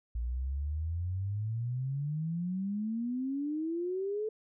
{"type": "exponential sweep", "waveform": "sine", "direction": "up", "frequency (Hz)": [56.8, 440], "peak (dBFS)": -31, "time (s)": [0.15, 4.29], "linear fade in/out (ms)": 5, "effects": []}